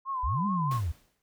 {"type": "tone with vibrato", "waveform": "sine", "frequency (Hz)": 1046.5, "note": "C6", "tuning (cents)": 0, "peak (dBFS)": -29, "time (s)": [0.05, 0.81], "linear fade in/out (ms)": 50, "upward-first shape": "sine", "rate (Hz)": 4.7, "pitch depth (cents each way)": 77}
{"type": "linear two-way sweep", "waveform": "sine", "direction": "up then down", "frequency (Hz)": [42.42, 207.7, 71.9], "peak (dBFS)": -27, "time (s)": [0.23, 0.92], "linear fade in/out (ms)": 10, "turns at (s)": 0.46}
{"type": "noise with exponential decay", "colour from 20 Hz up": "pink", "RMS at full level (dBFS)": -40, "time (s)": [0.71, 1.22], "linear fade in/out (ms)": 1, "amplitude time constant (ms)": 110}
{"effects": []}